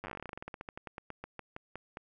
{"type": "slowing click train", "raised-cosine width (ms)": 0.5, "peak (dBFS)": -26, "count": 30, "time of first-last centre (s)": [0.04, 1.971], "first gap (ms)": 9, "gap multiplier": 1.12, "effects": []}